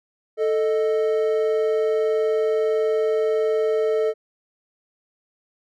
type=tone pair together; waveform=triangle; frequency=440 / 620.3 Hz; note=A4 / D#5; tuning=0 / -5 cents; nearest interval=tritone; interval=595 cents; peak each=-17 / -23 dBFS; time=0.37-4.14 s; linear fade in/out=50 ms; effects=none